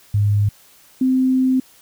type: tone pair in turn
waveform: sine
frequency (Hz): 102.9 / 259.3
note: G#2 / C4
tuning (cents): -16 / -15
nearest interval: octave + major third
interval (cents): 1601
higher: second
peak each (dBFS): -13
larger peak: neither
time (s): 0.14-0.49 / 1.01-1.6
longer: second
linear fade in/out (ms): 5
effects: white hiss -50 dBFS RMS until 1.81 s